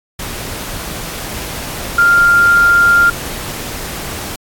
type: tone in noise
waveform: sine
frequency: 1396.9 Hz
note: F6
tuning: in tune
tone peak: -6 dBFS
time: 1.98-3.1 s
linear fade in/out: 5 ms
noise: pink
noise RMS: -24 dBFS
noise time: 0.19-4.36 s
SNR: +15 dB
effects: AAC 64 kbps